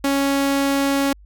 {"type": "tone", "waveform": "sawtooth", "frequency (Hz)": 277.2, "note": "C#4", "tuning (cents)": 0, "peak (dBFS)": -13, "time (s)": [0.04, 1.13], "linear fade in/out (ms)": 5, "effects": ["added 50 Hz sine -43 dBFS peak until 1.25 s"]}